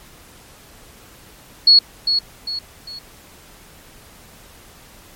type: tone with echo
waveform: sine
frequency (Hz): 4354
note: C#8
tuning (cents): -32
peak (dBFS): -6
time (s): 1.67-1.79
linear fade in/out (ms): 5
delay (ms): 400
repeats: 3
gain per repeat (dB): -8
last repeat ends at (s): 2.99
effects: pink hiss -45 dBFS RMS until 5.15 s + MP3 64 kbps